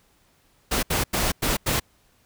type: noise bursts at uneven times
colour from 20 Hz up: pink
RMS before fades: -23 dBFS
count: 5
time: 0.71-0.83 / 0.9-1.04 / 1.13-1.32 / 1.42-1.57 / 1.66-1.8 s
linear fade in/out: 10 ms
effects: pink hiss -62 dBFS RMS until 2.25 s